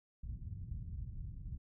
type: low-pass noise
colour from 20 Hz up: white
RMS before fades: -44 dBFS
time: 0.23-1.58 s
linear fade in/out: 10 ms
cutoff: 120 Hz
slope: 24 dB/octave
effects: none